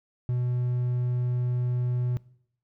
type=tone; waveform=triangle; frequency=123.47 Hz; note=B2; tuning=in tune; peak=-22 dBFS; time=0.29-2.17 s; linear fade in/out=0 ms; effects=noise-tail reverb RT60 0.7 s tail -22 dB re dry